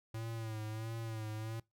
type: tone with vibrato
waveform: square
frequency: 111.1 Hz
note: A2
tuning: 17 cents sharp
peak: -40 dBFS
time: 0.14-1.6 s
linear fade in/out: 5 ms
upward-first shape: sine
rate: 1.5 Hz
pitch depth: 52 cents each way
effects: noise-tail reverb RT60 0.2 s tail -23 dB re dry